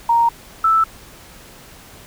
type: tone pair in turn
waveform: sine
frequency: 932.3 / 1318.5 Hz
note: A#5 / E6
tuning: 0 / 0 cents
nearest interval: tritone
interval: 600 cents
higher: second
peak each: -11 dBFS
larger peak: neither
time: 0.09-0.29 / 0.64-0.84 s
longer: neither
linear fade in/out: 5 ms
effects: pink hiss -42 dBFS RMS until 2.06 s